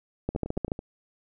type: two click trains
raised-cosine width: 2 ms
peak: -22 / -14 dBFS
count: 5 / 7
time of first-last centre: 0.35-0.791 / 0.29-0.719 s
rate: 9.07 / 14 Hz
effects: none